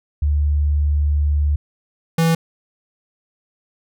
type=tone pair in turn; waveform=sine / square; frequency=73.42 / 164.48 Hz; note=D2 / E3; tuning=0 / -4 cents; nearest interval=octave + major second; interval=1396 cents; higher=second; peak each=-14 dBFS; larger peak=neither; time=0.22-1.56 / 2.18-2.35 s; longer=first; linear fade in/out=5 ms; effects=none